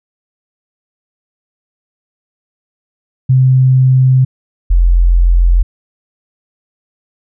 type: tone pair in turn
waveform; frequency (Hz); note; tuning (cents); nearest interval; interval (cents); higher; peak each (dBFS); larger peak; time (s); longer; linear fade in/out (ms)
sine; 130 / 43.38; C3 / F1; -11 / -11; octave + perfect fifth; 1900; first; -5; neither; 3.29-4.25 / 4.7-5.63; first; 10
effects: none